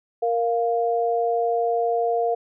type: tone pair together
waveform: sine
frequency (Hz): 466.2 / 698.5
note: A#4 / F5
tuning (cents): 0 / 0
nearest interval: perfect fifth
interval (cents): 700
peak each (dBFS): -22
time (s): 0.22-2.35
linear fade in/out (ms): 10
effects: none